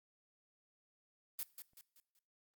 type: noise with echo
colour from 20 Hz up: blue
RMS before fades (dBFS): -41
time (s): 1.39-1.43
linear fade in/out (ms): 0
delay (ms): 190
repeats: 4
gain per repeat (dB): -8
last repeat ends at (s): 2.19
effects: noise-tail reverb RT60 0.6 s tail -21 dB re dry + Opus 32 kbps